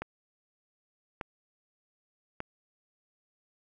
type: click train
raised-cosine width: 0.5 ms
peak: -20 dBFS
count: 3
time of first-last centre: 0.02-2.404 s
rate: 0.839 Hz
effects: none